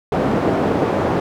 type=band-pass noise; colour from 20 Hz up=white; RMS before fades=-18 dBFS; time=0.12-1.2 s; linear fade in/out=2 ms; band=110 to 540 Hz; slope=12 dB/octave; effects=none